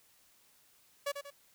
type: tone with echo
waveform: sawtooth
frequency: 568 Hz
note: C#5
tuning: 42 cents sharp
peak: -28 dBFS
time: 1.06-1.12 s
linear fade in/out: 10 ms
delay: 93 ms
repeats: 2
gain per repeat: -7 dB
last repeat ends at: 1.306 s
effects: white hiss -66 dBFS RMS until 1.54 s